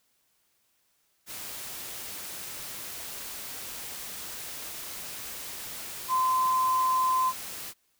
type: tone in noise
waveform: sine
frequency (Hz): 1031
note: C6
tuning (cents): -26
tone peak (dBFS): -22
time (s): 6.08-7.33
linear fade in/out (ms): 50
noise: white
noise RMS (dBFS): -39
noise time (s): 1.26-7.74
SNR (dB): +14
effects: white hiss -71 dBFS RMS until 7.99 s